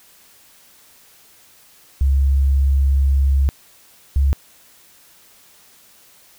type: tone pair in turn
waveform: sine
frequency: 68.4 / 69.15 Hz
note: C#2 / C#2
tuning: -23 / -4 cents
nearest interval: unison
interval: 19 cents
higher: second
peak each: -12 dBFS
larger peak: neither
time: 2.01-3.49 / 4.16-4.33 s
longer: first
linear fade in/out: 0 ms
effects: white hiss -50 dBFS RMS until 6.38 s

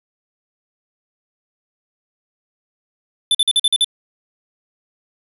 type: tone bursts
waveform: square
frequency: 3520 Hz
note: A7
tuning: in tune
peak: -12 dBFS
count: 7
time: 3.31-3.845 s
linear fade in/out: 2 ms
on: 37 ms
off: 46 ms
effects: resampled to 32000 Hz

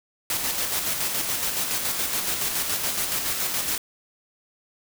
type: noise with tremolo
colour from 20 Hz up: white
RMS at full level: -25 dBFS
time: 0.3-3.78 s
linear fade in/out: 2 ms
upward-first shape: square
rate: 7.1 Hz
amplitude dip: 35%
effects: none

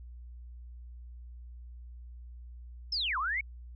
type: linear two-way sweep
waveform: sine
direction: down then up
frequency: 5360 to 987.8 to 2269 Hz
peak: -29 dBFS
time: 2.92-3.41 s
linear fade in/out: 5 ms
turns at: 3.18 s
effects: added 60 Hz sine -44 dBFS peak until 3.75 s

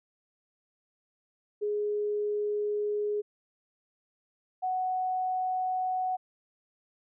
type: tone pair in turn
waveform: sine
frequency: 416.5 / 742.1 Hz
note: G#4 / F#5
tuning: +5 / +5 cents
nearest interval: minor seventh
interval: 1000 cents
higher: second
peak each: -27 dBFS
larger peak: neither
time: 1.61-3.22 / 4.62-6.17 s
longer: first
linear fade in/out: 20 ms
effects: none

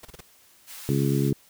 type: noise bursts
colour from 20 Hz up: pink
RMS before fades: -42 dBFS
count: 4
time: 0.03-0.208 s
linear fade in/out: 5 ms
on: 22 ms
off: 30 ms
type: high-pass noise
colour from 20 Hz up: white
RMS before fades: -41 dBFS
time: 0.66-1.33 s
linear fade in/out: 50 ms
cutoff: 990 Hz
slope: 12 dB/octave
type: harmonic tone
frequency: 69.3 Hz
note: C#2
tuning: in tune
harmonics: 2 / 3 / 4 / 5 / 6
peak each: -23 / -28 / -28 / -29 / -31 dBFS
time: 0.89-1.33 s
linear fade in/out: 0 ms
effects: white hiss -57 dBFS RMS until 1.49 s

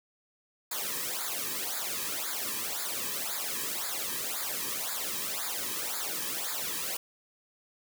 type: noise with flanger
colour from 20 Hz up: white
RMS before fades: -34 dBFS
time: 0.71-6.97 s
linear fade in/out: 5 ms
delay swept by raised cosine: 0.34 to 1.44 ms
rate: 1.9 Hz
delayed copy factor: -1
effects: none

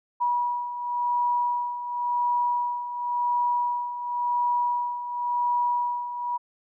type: beating tone pair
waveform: sine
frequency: 968 / 968.93 Hz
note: B5 / B5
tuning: -35 / -33 cents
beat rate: 0.93 Hz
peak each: -30 / -24 dBFS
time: 0.2-6.38 s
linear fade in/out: 20 ms
effects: none

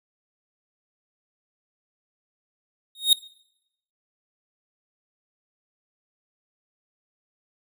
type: tone with exponential growth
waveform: 45% pulse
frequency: 3729 Hz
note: A#7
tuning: in tune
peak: -10 dBFS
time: 2.95-3.13 s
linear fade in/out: 2 ms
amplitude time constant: 37 ms
effects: noise-tail reverb RT60 0.8 s tail -22 dB re dry

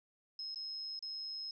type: tone with dropouts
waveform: sine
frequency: 5150 Hz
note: E8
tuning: 41 cents flat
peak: -40 dBFS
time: 0.39-1.51 s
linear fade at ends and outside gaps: 2 ms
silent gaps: 0.546-0.558 / 0.992-1.025 s
effects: none

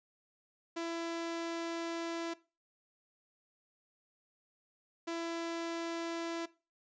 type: tone bursts at uneven times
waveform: sawtooth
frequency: 334.5 Hz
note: E4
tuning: 25 cents sharp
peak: -32 dBFS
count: 2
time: 0.76-2.34 / 5.07-6.46 s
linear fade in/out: 10 ms
effects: noise-tail reverb RT60 0.3 s tail -19 dB re dry + resampled to 16000 Hz

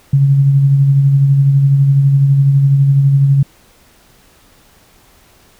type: tone with tremolo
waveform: sine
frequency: 138.59 Hz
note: C#3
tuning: in tune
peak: -5 dBFS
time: 0.13-3.43 s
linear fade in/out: 5 ms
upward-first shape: sine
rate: 12 Hz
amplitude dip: 35%
effects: pink hiss -48 dBFS RMS until 5.59 s

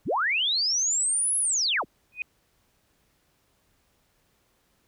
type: linear two-way sweep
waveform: sine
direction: up then down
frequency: 44.1 to 10810 to 51.6 Hz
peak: -22 dBFS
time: 0.05-1.85 s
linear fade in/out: 50 ms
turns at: 1.38 s
type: tone with exponential growth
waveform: sine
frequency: 2489 Hz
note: D#7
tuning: in tune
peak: -23 dBFS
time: 2.12-2.22 s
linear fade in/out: 1 ms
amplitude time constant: 21 ms
effects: pink hiss -68 dBFS RMS until 4.87 s

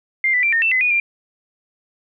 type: tone with pitch steps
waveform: sine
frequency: 2101 / 1985 / 2356 / 1832 / 2669 / 2030 / 2463 / 2384 Hz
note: C7 / B6 / D7 / A#6 / E7 / B6 / D#7 / D7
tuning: +7 / +8 / +5 / -31 / +21 / +47 / -18 / +25 cents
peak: -14 dBFS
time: 0.24-1 s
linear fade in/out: 2 ms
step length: 95 ms
effects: none

